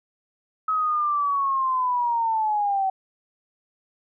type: linear sweep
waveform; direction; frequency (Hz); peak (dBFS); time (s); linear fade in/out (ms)
sine; down; 1282 to 758; -20; 0.68-2.9; 5
effects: none